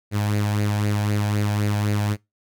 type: tone with flanger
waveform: sawtooth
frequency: 103.83 Hz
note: G#2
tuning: in tune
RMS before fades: -22 dBFS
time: 0.11-2.17 s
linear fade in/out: 50 ms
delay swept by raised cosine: 0.44 to 1.28 ms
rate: 3.9 Hz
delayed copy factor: +0.55
effects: noise-tail reverb RT60 0.2 s tail -24 dB re dry